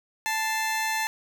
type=tone pair together; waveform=20% pulse; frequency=880 / 2088 Hz; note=A5 / C7; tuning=0 / -4 cents; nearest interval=octave + minor third; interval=1496 cents; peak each=-21 / -28 dBFS; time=0.26-1.07 s; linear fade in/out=0 ms; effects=none